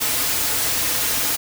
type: noise with comb filter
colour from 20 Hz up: white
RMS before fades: -21 dBFS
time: 0-1.37 s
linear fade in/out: 20 ms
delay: 5.2 ms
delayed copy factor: -0.55
effects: none